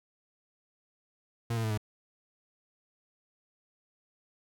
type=tone with pitch steps; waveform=40% pulse; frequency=116.54 / 112.96 / 109.49 / 106.13 Hz; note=A#2 / A2 / A2 / G#2; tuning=0 / +46 / -8 / +38 cents; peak=-28 dBFS; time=1.5-1.776 s; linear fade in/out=5 ms; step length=69 ms; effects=none